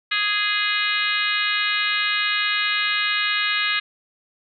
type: harmonic tone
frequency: 415.3 Hz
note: G#4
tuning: in tune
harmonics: 3 / 4 / 5 / 6 / 7 / 8 / 9 / 10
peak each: -29 / -25 / -26 / -27 / -28 / -32 / -28 / -32 dBFS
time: 0.11-3.8 s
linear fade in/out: 10 ms
effects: none